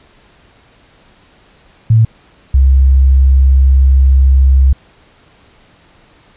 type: tone pair in turn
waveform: sine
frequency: 111.9 / 66.54 Hz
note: A2 / C2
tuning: +30 / +30 cents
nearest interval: major sixth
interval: 900 cents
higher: first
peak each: -4 dBFS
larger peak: neither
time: 1.9-2.05 / 2.54-4.73 s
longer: second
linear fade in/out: 5 ms
effects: pink hiss -47 dBFS RMS until 6.36 s + resampled to 8000 Hz